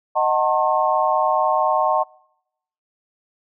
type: chord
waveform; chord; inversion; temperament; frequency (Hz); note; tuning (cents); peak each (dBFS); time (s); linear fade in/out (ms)
sine; D# diminished seventh; none; just; 622.3 / 746.7 / 896 / 1075.3; D#5 / F#5 / A5 / C6; 0 / +16 / +31 / +47; -21; 0.15-2.04; 20
effects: noise-tail reverb RT60 0.8 s tail -26 dB re dry